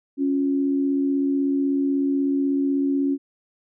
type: tone pair together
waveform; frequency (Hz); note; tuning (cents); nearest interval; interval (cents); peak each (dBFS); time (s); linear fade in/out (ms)
sine; 277.2 / 353.4; C#4 / F4; 0 / +21; major third; 421; -19 / -29; 0.17-3.18; 50
effects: none